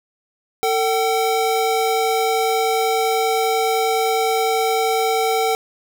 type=tone pair together; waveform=square; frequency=448.4 / 764 Hz; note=A4 / G5; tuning=+33 / -45 cents; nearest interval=major sixth; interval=922 cents; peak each=-20 dBFS; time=0.63-5.55 s; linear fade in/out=0 ms; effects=none